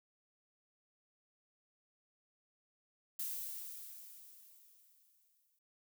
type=noise with exponential decay; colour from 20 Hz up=violet; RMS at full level=-39 dBFS; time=3.19-5.59 s; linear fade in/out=5 ms; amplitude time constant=520 ms; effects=none